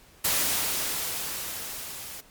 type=noise with level ramp; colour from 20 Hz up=white; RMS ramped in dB=-24 to -40 dBFS; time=0.24-2.21 s; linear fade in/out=10 ms; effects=pink hiss -55 dBFS RMS until 2.3 s + MP3 96 kbps